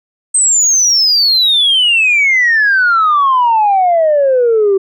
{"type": "exponential sweep", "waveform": "sine", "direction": "down", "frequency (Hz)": [8372, 380.3], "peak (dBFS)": -6, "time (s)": [0.34, 4.78], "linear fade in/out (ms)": 10, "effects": ["tanh soft clip ceiling -4 dBFS"]}